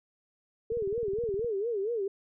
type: tone with vibrato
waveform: sine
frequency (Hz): 430.4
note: A4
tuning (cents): -38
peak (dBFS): -28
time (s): 0.7-2.08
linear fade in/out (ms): 5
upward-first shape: sine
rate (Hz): 4.3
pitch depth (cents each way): 190
type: click train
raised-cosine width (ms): 5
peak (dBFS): -33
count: 15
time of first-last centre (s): 0.72-1.445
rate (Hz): 19.3
effects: none